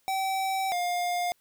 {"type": "tone pair in turn", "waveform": "square", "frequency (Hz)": [769, 707.6], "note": ["G5", "F5"], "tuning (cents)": [-33, 23], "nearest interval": "minor second", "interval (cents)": 144, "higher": "first", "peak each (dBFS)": -27, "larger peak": "neither", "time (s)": [[0.08, 0.72], [0.72, 1.32]], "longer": "first", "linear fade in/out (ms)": 0, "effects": ["white hiss -69 dBFS RMS until 1.4 s"]}